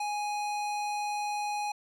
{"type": "tone", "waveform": "square", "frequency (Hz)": 830.6, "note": "G#5", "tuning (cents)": 0, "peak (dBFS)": -31, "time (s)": [0, 1.72], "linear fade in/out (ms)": 5, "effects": ["low-pass 9000 Hz 12 dB/octave"]}